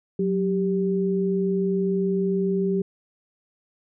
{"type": "tone pair together", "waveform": "sine", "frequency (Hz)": [185, 392], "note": ["F#3", "G4"], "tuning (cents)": [0, 0], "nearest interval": "octave + minor second", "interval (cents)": 1300, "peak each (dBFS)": -23, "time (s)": [0.19, 2.82], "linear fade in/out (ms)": 5, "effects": []}